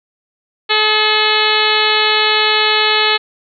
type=harmonic tone with a mistuned harmonic; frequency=429.7 Hz; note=A4; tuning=41 cents flat; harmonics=1 / 2 / 3 / 4 / 5 / 6 / 7 / 8 / 9 / 10; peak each=-20 / -20 / -20 / -20 / -20 / -20 / -20 / -20 / -20 / -20 dBFS; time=0.69-3.18 s; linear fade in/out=20 ms; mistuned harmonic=3; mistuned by=-19 cents; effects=none